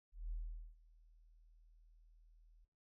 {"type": "tone with ADSR envelope", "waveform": "sine", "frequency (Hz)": 40.02, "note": "D#1", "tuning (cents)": 50, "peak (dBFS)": -39, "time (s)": [0.12, 2.65], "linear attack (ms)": 190, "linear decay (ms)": 440, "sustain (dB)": -24, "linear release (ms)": 7, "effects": ["noise-tail reverb RT60 0.4 s tail -21 dB re dry"]}